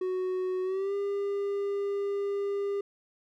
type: tone with pitch glide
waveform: triangle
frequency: 370 to 401.2 Hz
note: F#4 to G4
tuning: 0 to +40 cents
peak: -26 dBFS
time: 0.01-2.81 s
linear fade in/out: 5 ms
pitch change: +140 cents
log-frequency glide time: 0.63-0.94 s
effects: none